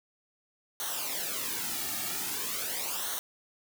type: noise with flanger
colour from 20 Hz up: white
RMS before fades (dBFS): -34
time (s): 0.8-3.19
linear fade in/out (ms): 0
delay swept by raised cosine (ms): 0.4 to 2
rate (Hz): 0.43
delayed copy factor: -0.75
effects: none